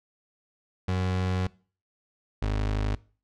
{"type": "tone pair in turn", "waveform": "30% pulse", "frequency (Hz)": [92.4, 51.86], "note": ["F#2", "G#1"], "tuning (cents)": [-2, -2], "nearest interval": "minor seventh", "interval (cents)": 1000, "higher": "first", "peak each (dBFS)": [-22, -22], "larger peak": "neither", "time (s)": [[0.88, 1.47], [2.42, 2.95]], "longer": "first", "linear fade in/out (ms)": 5, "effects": ["noise-tail reverb RT60 0.4 s tail -22 dB re dry", "low-pass 5000 Hz 12 dB/octave"]}